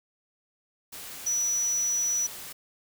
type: tone in noise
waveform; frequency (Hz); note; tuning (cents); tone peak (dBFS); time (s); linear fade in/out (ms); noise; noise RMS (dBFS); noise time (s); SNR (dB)
sine; 5900; F#8; -6; -24; 1.26-2.27; 10; white; -41; 0.92-2.53; +14
effects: none